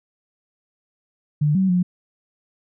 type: tone with pitch steps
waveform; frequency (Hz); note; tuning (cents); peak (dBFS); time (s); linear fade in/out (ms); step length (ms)
sine; 148.9 / 190 / 179.5; D3 / F#3 / F3; +24 / +46 / +48; -15; 1.41-1.83; 10; 140
effects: none